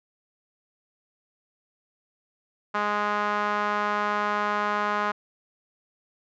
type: tone with band-pass filter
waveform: sawtooth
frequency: 207.7 Hz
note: G#3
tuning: in tune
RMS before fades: -26 dBFS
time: 2.74-5.12 s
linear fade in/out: 10 ms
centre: 1200 Hz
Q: 2.3
effects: resampled to 16000 Hz